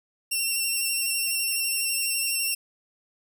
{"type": "tone with vibrato", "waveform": "10% pulse", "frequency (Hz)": 2728, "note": "F7", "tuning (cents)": -41, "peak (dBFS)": -16, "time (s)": [0.31, 2.55], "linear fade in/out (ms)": 10, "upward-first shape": "square", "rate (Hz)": 12, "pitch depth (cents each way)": 17, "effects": []}